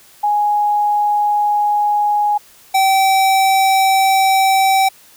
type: tone pair in turn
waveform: sine / square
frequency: 830.6 / 771.3 Hz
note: G#5 / G5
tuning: 0 / -28 cents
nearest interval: minor second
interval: 128 cents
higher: first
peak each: -12 / -11 dBFS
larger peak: second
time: 0.23-2.38 / 2.74-4.89 s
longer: neither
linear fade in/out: 10 ms
effects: white hiss -46 dBFS RMS until 5.16 s

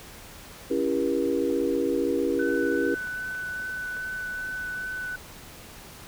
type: chord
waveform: sine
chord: C# diminished seventh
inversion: none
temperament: just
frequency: 277.2 / 332.6 / 399.1 / 479 Hz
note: C#4 / E4 / G4 / Bb4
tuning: 0 / +16 / +31 / +47 cents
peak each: -28 dBFS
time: 0.7-2.95 s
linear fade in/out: 10 ms
type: tone with vibrato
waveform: sine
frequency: 1500 Hz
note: F#6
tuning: 23 cents sharp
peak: -30 dBFS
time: 2.39-5.16 s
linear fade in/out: 5 ms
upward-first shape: triangle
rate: 2.5 Hz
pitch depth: 12 cents each way
type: clicks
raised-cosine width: 0.5 ms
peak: -29 dBFS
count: 3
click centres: 3.072 / 3.35 / 3.968 s
effects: pink hiss -45 dBFS RMS until 6.07 s

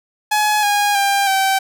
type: tone with pitch steps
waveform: sawtooth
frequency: 845 / 820.5 / 796.7 / 773.5 Hz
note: G#5 / G#5 / G5 / G5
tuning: +30 / -21 / +28 / -23 cents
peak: -10 dBFS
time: 0.31-1.59 s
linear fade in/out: 10 ms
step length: 320 ms
effects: none

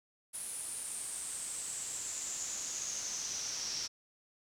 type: noise with band-pass filter sweep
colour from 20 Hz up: brown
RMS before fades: -40 dBFS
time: 0.33-3.88 s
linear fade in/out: 20 ms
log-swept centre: 10000 to 5500 Hz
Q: 7.9
effects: none

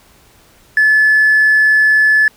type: tone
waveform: triangle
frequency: 1728 Hz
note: A6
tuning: 32 cents flat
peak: -4 dBFS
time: 0.77-2.28 s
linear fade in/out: 2 ms
effects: tanh soft clip ceiling -4 dBFS + pink hiss -48 dBFS RMS until 2.36 s

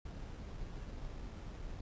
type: noise with sample-and-hold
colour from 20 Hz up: brown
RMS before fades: -45 dBFS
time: 0.05-1.81 s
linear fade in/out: 5 ms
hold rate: 4410 Hz
effects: resampled to 16000 Hz

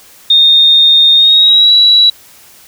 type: tone with pitch glide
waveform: sine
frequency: 3673 to 3914 Hz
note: A#7 to B7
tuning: -26 to -16 cents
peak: -3 dBFS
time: 0.3-2.1 s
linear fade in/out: 5 ms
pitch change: +110 cents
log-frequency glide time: 1.15-1.72 s
effects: white hiss -40 dBFS RMS until 2.67 s

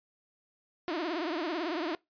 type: tone with vibrato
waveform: sawtooth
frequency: 330.9 Hz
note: E4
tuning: 7 cents sharp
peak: -27 dBFS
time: 0.88-1.95 s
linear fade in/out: 0 ms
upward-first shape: triangle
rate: 18 Hz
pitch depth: 210 cents each way
effects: noise-tail reverb RT60 0.2 s tail -24 dB re dry + resampled to 11025 Hz

